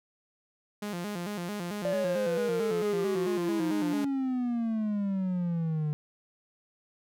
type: tone with vibrato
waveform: sawtooth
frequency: 190 Hz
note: F#3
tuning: 46 cents sharp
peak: -29 dBFS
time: 0.82-4.05 s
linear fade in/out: 5 ms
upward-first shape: square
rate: 4.5 Hz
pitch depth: 150 cents each way
type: exponential sweep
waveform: triangle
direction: down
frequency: 587.3 to 148.4 Hz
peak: -25 dBFS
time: 1.85-5.93 s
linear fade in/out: 0 ms
effects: none